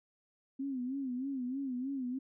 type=tone with vibrato; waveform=sine; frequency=261.6 Hz; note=C4; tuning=in tune; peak=-34 dBFS; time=0.59-2.19 s; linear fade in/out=10 ms; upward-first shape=sine; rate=3.2 Hz; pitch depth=110 cents each way; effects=none